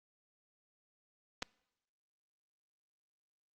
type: clicks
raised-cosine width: 0.2 ms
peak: -20 dBFS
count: 2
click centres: 1.423 / 1.427 s
effects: noise-tail reverb RT60 0.8 s tail -23 dB re dry + Opus 48 kbps